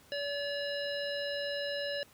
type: harmonic tone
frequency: 572 Hz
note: D5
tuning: 46 cents flat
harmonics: 1 / 3 / 5 / 7 / 9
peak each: -35 / -40 / -42 / -43 / -45 dBFS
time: 0.12-2.03 s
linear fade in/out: 0 ms
effects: pink hiss -60 dBFS RMS until 2.13 s + high-pass 60 Hz 12 dB/octave